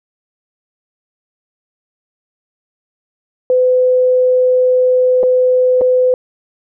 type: tone with dropouts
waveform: sine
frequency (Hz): 506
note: B4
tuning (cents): +42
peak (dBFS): -8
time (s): 3.5-6.14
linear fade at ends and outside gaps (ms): 1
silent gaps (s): 5.231-5.235 / 5.811-5.816
effects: none